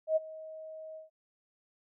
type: tone with ADSR envelope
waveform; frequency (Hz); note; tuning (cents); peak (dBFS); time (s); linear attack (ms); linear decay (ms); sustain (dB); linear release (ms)
sine; 632; D#5; +27; -22; 0.07-1.1; 92; 23; -20; 140
effects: none